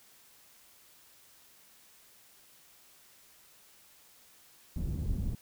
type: low-pass noise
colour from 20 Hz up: pink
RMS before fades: -33 dBFS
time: 4.76-5.35 s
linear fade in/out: 2 ms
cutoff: 150 Hz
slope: 12 dB/octave
effects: white hiss -60 dBFS RMS until 5.41 s